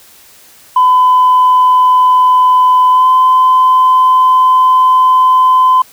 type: tone with pitch glide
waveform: sine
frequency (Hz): 1009 to 1022.5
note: B5 to C6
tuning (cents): +37 to -40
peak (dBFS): -3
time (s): 0.76-5.82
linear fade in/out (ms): 5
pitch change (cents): +23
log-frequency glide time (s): 2.91-3.07
effects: tanh soft clip ceiling -1 dBFS + white hiss -41 dBFS RMS until 5.92 s